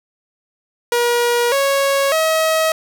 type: tone with pitch steps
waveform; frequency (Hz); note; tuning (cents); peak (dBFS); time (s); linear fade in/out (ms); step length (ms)
sawtooth; 478.3 / 552.6 / 638.5; A#4 / C#5 / D#5; +44 / -6 / +45; -10; 0.92-2.72; 2; 600
effects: none